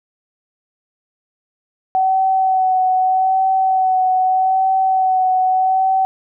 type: tone with vibrato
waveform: sine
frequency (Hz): 754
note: F#5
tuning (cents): +32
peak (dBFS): -12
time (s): 1.95-6.05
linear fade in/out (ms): 0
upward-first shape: sine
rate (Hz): 0.81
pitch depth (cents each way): 21
effects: none